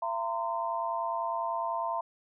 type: tone cluster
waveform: sine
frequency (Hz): 675 / 921 / 1031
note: E5 / A#5 / C6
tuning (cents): +41 / -21 / -26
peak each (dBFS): -34 / -33 / -34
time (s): 0.02-2.01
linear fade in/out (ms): 5
effects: none